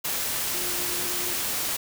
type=tone in noise; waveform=sine; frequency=354.3 Hz; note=F4; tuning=25 cents sharp; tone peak=-38 dBFS; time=0.54-1.34 s; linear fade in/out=10 ms; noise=white; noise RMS=-28 dBFS; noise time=0.04-1.77 s; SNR=-13 dB; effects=none